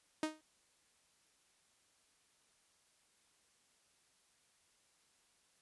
sawtooth tone with exponential decay, 311.1 Hz, D#4, in tune, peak -28 dBFS, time 0.23-0.41 s, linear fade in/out 2 ms, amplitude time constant 39 ms, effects white hiss -73 dBFS RMS until 5.61 s + resampled to 24000 Hz

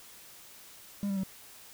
triangle tone with pitch steps, 201.6 / 196.09 / 190.73 Hz, G3 / G3 / G3, +49 / +1 / -47 cents, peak -27 dBFS, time 1.03-1.234 s, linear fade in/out 0 ms, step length 68 ms, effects white hiss -52 dBFS RMS until 1.73 s

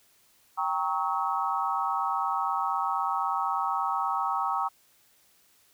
sine chord, G diminished seventh, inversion none, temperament equal with one note detuned, 784 / 932.3 / 1108.7 / 1284.7 Hz, G5 / Bb5 / Db6 / Fb6, 0 / 0 / 0 / -45 cents, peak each -31 dBFS, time 0.57-4.69 s, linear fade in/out 20 ms, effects white hiss -63 dBFS RMS until 5.73 s

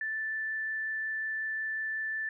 sine tone with frequency modulation, 1760 Hz, A6, in tune, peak -31 dBFS, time 0.01-2.29 s, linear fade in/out 2 ms, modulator 25.5 Hz, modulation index 0.34, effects none

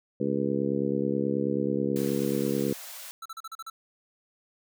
harmonic tone, 69.3 Hz, C#2, in tune, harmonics 2 / 3 / 4 / 5 / 6 / 7, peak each -35 / -30 / -31 / -32 / -32 / -32 dBFS, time 0.2-2.73 s, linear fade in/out 5 ms
white high-pass noise, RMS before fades -42 dBFS, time 1.96-3.11 s, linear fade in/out 0 ms, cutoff 500 Hz, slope 96 dB/octave
square tone bursts, 1324 Hz, E6, 7 cents sharp, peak -37 dBFS, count 7, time 3.22-3.7 s, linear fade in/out 5 ms, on 36 ms, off 38 ms
effects none

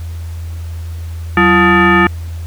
sine tone with frequency modulation, 718 Hz, F5, 48 cents sharp, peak -6 dBFS, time 1.37-2.07 s, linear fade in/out 2 ms, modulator 530 Hz, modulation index 2.7, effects added 83 Hz sine -21 dBFS peak until 2.46 s + pink hiss -41 dBFS RMS until 2.46 s

